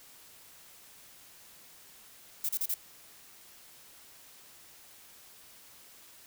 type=noise bursts; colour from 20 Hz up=violet; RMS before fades=-31 dBFS; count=4; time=2.44-2.742 s; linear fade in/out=5 ms; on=50 ms; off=34 ms; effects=white hiss -55 dBFS RMS until 6.26 s